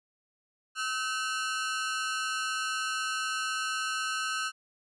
sawtooth ring-modulated tone, 1411 Hz, F6, 17 cents sharp, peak -23 dBFS, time 0.75-4.52 s, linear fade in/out 50 ms, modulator 118 Hz, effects resampled to 22050 Hz

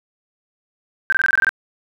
sine tone bursts, 1568 Hz, G6, in tune, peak -12 dBFS, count 9, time 1.1-1.492 s, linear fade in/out 0 ms, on 24 ms, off 22 ms, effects none

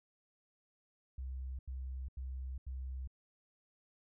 sine tone bursts, 65 Hz, C2, 11 cents flat, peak -39 dBFS, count 4, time 1.18-3.075 s, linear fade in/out 5 ms, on 410 ms, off 85 ms, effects none

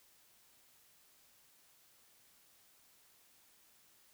silence, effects white hiss -67 dBFS RMS until 4.13 s

